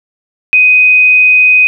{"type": "tone", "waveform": "sine", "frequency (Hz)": 2503, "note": "D#7", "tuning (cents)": 10, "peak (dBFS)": -3, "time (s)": [0.53, 1.67], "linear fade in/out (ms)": 0, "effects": []}